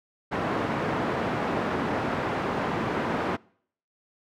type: band-pass noise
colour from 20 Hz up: pink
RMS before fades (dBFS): -28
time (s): 0.31-3.37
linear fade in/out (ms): 20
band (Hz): 170 to 1500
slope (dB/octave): 12
effects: noise-tail reverb RT60 0.6 s tail -25 dB re dry